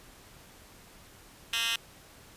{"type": "tone with high-pass filter", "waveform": "10% pulse", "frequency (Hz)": 230.3, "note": "A#3", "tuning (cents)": -21, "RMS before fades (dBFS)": -30, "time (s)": [1.53, 1.76], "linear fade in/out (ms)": 2, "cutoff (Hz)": 2500, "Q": 4.9, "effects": ["pink hiss -54 dBFS RMS until 2.36 s", "resampled to 32000 Hz"]}